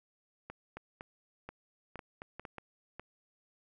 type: clicks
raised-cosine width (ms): 0.5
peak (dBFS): -28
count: 11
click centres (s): 0.5 / 0.77 / 1.009 / 1.49 / 1.957 / 1.992 / 2.219 / 2.396 / 2.452 / 2.583 / 2.996
effects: none